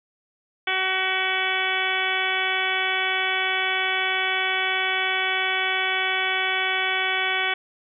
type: harmonic tone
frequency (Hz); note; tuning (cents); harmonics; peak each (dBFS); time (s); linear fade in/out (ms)
376.9; F#4; +32; 1 / 2 / 3 / 4 / 5 / 6 / 7 / 8 / 9; -34 / -30 / -33 / -28 / -30 / -26 / -34 / -31 / -31; 0.67-7.54; 5
effects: none